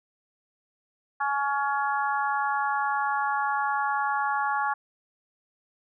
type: harmonic tone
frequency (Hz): 280.6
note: C#4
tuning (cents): +21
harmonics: 3 / 4 / 5 / 6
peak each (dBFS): -27 / -29 / -31 / -33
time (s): 1.2-4.74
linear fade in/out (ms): 10
effects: none